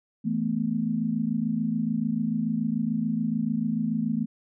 sine chord, E suspended fourth, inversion none, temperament equal, 164.81 / 220 / 246.9 Hz, E3 / A3 / B3, 0 / 0 / 0 cents, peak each -31 / -26 / -29 dBFS, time 0.24-4.26 s, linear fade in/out 20 ms, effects none

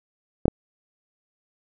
clicks, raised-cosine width 2 ms, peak -5 dBFS, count 2, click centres 0.456 / 0.481 s, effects none

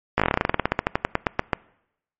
slowing click train, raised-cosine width 0.5 ms, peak -3 dBFS, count 24, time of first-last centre 0.18-1.532 s, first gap 17 ms, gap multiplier 1.1, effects noise-tail reverb RT60 0.8 s tail -23 dB re dry + MP3 32 kbps

